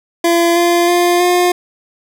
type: tone with pitch steps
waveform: 25% pulse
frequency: 340.3 / 345.4 / 350.7 / 356 Hz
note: F4 / F4 / F4 / F4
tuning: -45 / -19 / +7 / +33 cents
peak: -6 dBFS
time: 0.24-1.52 s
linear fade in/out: 5 ms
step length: 320 ms
effects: none